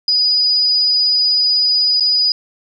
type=tone with dropouts; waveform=sine; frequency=4942 Hz; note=D#8; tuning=13 cents flat; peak=-11 dBFS; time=0.08-2.32 s; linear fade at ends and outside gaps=2 ms; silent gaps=1.999-2.006 s; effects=none